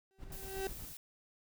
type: tone with exponential growth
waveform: 35% pulse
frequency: 385.2 Hz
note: G4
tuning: 30 cents flat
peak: -32 dBFS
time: 0.11-0.67 s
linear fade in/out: 0 ms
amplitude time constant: 120 ms
type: noise with tremolo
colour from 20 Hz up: brown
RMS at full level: -46 dBFS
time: 0.18-0.94 s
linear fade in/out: 50 ms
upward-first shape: square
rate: 8.2 Hz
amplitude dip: 50%
type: noise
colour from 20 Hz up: blue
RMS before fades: -49 dBFS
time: 0.32-0.97 s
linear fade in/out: 2 ms
effects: none